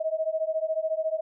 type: beating tone pair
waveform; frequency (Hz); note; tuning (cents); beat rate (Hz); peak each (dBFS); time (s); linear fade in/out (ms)
sine; 629 / 643; D#5 / E5; +19 / -43; 14; -28; 0-1.21; 10
effects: none